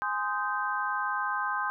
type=chord; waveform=sine; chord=Ab major seventh; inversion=none; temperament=just; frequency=830.6 / 1038.3 / 1245.9 / 1557.4 Hz; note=Ab5 / C6 / Eb6 / G6; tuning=0 / -14 / +2 / -12 cents; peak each=-35 / -32 / -34 / -32 dBFS; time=0.02-1.7 s; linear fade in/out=0 ms; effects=none